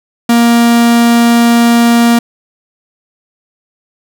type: tone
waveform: 45% pulse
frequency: 234.9 Hz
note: A#3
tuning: 13 cents sharp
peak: -5 dBFS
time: 0.29-2.19 s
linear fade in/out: 5 ms
effects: none